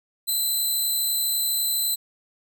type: tone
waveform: 5% pulse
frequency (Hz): 4032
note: B7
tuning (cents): +35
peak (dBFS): -15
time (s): 0.27-1.96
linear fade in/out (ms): 20
effects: none